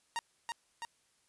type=tone with echo; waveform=sawtooth; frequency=932.3 Hz; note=A#5; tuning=in tune; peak=-29 dBFS; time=0.16-0.19 s; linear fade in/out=0 ms; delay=330 ms; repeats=2; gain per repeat=-3 dB; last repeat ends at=0.85 s; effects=white hiss -72 dBFS RMS until 1.28 s + resampled to 24000 Hz